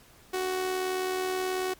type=tone with amplitude modulation; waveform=sawtooth; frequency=372 Hz; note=F#4; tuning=9 cents sharp; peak=-22 dBFS; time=0.33-1.74 s; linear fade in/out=10 ms; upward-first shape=sine; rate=78.6 Hz; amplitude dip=40%; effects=pink hiss -56 dBFS RMS until 1.79 s + MP3 96 kbps